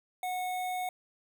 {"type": "tone with notch filter", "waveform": "square", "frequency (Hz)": 733, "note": "F#5", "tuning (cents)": -16, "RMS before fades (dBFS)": -34, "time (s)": [0.23, 0.89], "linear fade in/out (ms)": 2, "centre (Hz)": 5100, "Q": 1.7, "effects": ["12-bit"]}